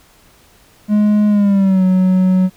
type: tone with pitch glide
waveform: triangle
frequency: 209.5 to 185.57 Hz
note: G#3 to F#3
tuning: +15 to +5 cents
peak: -7 dBFS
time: 0.88-2.5 s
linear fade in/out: 50 ms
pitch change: -210 cents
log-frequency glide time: 1.28-1.84 s
effects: pink hiss -49 dBFS RMS until 2.56 s